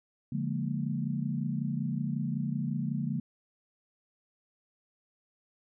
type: chord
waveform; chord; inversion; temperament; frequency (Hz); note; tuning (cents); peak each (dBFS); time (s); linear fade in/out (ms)
sine; Bb dominant seventh; first; equal with one note detuned; 143.81 / 174.61 / 207.7 / 233.1; D3 / F3 / Ab3 / Bb3; -36 / 0 / 0 / 0; -33 / -36 / -36 / -35; 0.32-3.2; 5
effects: none